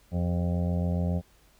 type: harmonic tone with a mistuned harmonic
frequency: 87.31 Hz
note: F2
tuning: in tune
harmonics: 1 / 2 / 3 / 5 / 6 / 7 / 8 / 9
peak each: -27 / -28 / -40 / -43 / -40 / -40 / -47 / -47 dBFS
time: 0.11-1.22 s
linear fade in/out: 50 ms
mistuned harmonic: 5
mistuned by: -85 cents
effects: added 50 Hz sine -62 dBFS peak until 1.59 s + pink hiss -62 dBFS RMS until 1.59 s